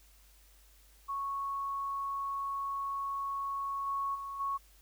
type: tone with level steps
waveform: sine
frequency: 1106 Hz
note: C#6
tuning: 4 cents flat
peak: -33 / -31 / -38 / -31 dBFS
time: 1.08-4.58 s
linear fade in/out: 20 ms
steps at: 3.86 / 4.14 / 4.39 s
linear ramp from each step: 20 ms
effects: added 50 Hz sine -60 dBFS peak until 4.81 s + white hiss -64 dBFS RMS until 4.81 s